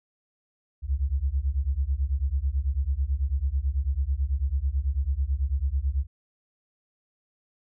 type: beating tone pair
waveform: sine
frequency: 64 / 73.1 Hz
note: C2 / D2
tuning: -38 / -7 cents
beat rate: 9.1 Hz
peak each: -26 / -26 dBFS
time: 0.82-6.07 s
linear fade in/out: 50 ms
effects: none